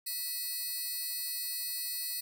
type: tone cluster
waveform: 5% pulse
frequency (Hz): 1956 / 2551 / 4352 / 4876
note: B6 / D#7 / C#8 / D#8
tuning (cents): -17 / +43 / -33 / -36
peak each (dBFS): -34 / -37 / -29 / -36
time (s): 0.06-2.21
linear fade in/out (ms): 10
effects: none